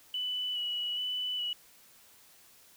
sine tone with vibrato, 2960 Hz, F#7, in tune, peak -31 dBFS, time 0.14-1.53 s, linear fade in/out 2 ms, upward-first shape square, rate 1.2 Hz, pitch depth 16 cents each way, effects white hiss -59 dBFS RMS until 2.76 s

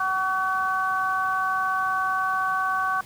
harmonic tone, 378 Hz, F#4, 37 cents sharp, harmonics 2 / 3 / 4, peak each -29 / -24 / -27 dBFS, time 0-3.01 s, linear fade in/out 5 ms, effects pink hiss -47 dBFS RMS until 3.05 s + high-pass 80 Hz 12 dB/octave

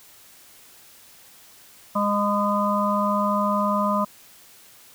harmonic tone with a mistuned harmonic, 205.2 Hz, G#3, 21 cents flat, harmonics 1 / 3 / 5 / 6, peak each -24 / -26 / -24 / -26 dBFS, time 1.95-4.05 s, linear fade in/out 10 ms, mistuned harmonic 5, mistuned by -16 cents, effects white hiss -50 dBFS RMS until 4.94 s

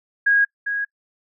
sine tone pair in turn, 1641 / 1650.5 Hz, G#6 / G#6, -21 / -11 cents, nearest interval unison, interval 10 cents, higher second, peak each -13 / -21 dBFS, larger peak first, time 0.26-0.45 / 0.66-0.85 s, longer neither, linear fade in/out 10 ms, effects noise-tail reverb RT60 0.1 s tail -25 dB re dry

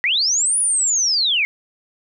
sine linear two-way sweep, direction up then down, 1863 to 9940 to 2111 Hz, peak -15 dBFS, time 0.04-1.45 s, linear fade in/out 0 ms, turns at 0.59 s, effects none

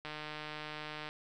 click train, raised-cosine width 0.3 ms, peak -26 dBFS, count 159, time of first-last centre 0.05-1.089 s, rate 152 Hz, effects none

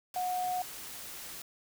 sine tone in noise, 729 Hz, F#5, 26 cents flat, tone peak -30 dBFS, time 0.16-0.62 s, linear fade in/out 2 ms, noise white, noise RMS -44 dBFS, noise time 0.14-1.42 s, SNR +11 dB, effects none

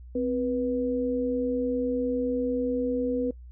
sine tone pair together, 258.8 / 488.5 Hz, C4 / B4, -19 / -19 cents, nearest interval major seventh, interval 1100 cents, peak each -27 dBFS, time 0.15-3.31 s, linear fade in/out 5 ms, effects noise-tail reverb RT60 0.1 s tail -21 dB re dry + added 61 Hz sine -42 dBFS peak until 3.51 s

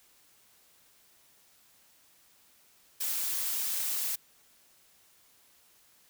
blue noise with flanger, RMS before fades -32 dBFS, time 3-4.16 s, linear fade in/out 10 ms, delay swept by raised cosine 1.4 to 7.2 ms, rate 1.7 Hz, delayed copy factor -0.5, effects white hiss -63 dBFS RMS until 6.09 s

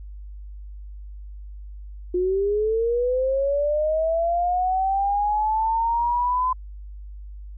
sine linear sweep, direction up, 354.4 to 1023 Hz, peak -19 dBFS, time 2.14-6.53 s, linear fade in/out 5 ms, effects added 50 Hz sine -35 dBFS peak until 7.57 s

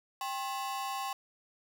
45% pulse ring-modulated tone, 930 Hz, A#5, 4 cents flat, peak -31 dBFS, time 0.21-1.13 s, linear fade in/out 2 ms, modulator 140 Hz, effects none

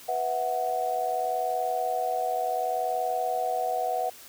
sine chord, B suspended fourth, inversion none, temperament equal, 493.9 / 659.3 / 740 Hz, B4 / E5 / F#5, 0 / 0 / 0 cents, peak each -33 / -31 / -27 dBFS, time 0.08-4.1 s, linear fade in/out 10 ms, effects white hiss -48 dBFS RMS until 4.28 s + high-pass 60 Hz 12 dB/octave

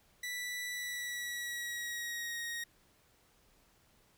sawtooth tone with pitch glide, 1969 to 1875.7 Hz, B6 to A#6, -6 to +10 cents, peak -34 dBFS, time 0.23-2.64 s, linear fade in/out 5 ms, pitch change -84 cents, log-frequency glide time 0.71-2.4 s, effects pink hiss -68 dBFS RMS until 4.17 s

